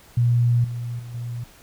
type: tone with level steps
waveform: sine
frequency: 119.8 Hz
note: A#2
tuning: 48 cents sharp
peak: -15 / -26 / -33 / -27 dBFS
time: 0.17-1.44 s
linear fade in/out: 5 ms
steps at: 0.64 / 0.99 / 1.14 s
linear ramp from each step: 5 ms
effects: pink hiss -50 dBFS RMS until 1.62 s